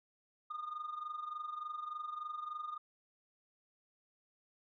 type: tone with amplitude modulation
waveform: sine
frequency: 1222 Hz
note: D#6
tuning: 32 cents flat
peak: -35 dBFS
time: 0.5-2.78 s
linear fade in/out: 10 ms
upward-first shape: sine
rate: 23.4 Hz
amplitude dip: 75%
effects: tanh soft clip ceiling -36 dBFS